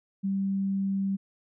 sine tone, 195.1 Hz, G3, 8 cents flat, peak -25 dBFS, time 0.23-1.17 s, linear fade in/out 20 ms, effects none

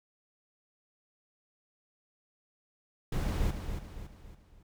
brown noise with echo, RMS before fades -30 dBFS, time 3.12-3.51 s, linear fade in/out 5 ms, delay 280 ms, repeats 4, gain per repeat -7 dB, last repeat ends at 4.63 s, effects none

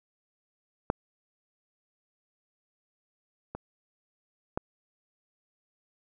clicks, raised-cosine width 1 ms, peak -10 / -22 / -15 dBFS, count 3, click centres 0.901 / 3.55 / 4.575 s, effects none

